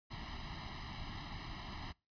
pink noise with comb filter, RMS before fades -45 dBFS, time 0.1-1.93 s, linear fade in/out 20 ms, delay 1 ms, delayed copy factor +1, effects noise-tail reverb RT60 0.3 s tail -26 dB re dry + resampled to 11025 Hz

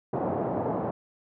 white band-pass noise, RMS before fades -29 dBFS, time 0.13-0.91 s, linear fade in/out 5 ms, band 110 to 770 Hz, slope 24 dB/octave, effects none

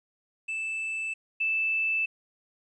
triangle / sine tone pair in turn, 2637 / 2637 Hz, E7 / E7, 0 / 0 cents, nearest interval unison, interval 0 cents, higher neither, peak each -28 / -24 dBFS, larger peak second, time 0.48-1.14 / 1.4-2.06 s, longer neither, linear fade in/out 10 ms, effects resampled to 22050 Hz + 11-bit

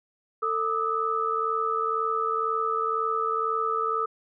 sine tone cluster, 447.4 / 1207 / 1289 Hz, A4 / D6 / E6, +29 / +47 / -39 cents, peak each -30 / -28 / -27 dBFS, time 0.42-4.06 s, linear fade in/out 10 ms, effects none

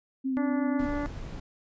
sine tone with vibrato, 261.6 Hz, C4, in tune, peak -26 dBFS, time 0.24-0.87 s, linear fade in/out 20 ms, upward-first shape sine, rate 6.2 Hz, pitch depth 30 cents each way
harmonic tone, 290 Hz, D4, 22 cents flat, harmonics 1 / 2 / 3 / 4 / 5 / 6 / 7, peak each -30 / -36 / -40 / -42 / -44 / -46 / -47 dBFS, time 0.37-1.06 s, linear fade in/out 0 ms
brown noise, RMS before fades -37 dBFS, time 0.79-1.4 s, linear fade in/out 5 ms
effects resampled to 16000 Hz

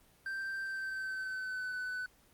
triangle tone with pitch glide, 1568 to 1500.7 Hz, G6 to F#6, 0 to +24 cents, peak -34 dBFS, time 0.26-2.06 s, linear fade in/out 2 ms, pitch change -76 cents, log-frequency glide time 0.61-1.76 s, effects pink hiss -65 dBFS RMS until 2.33 s + Opus 24 kbps

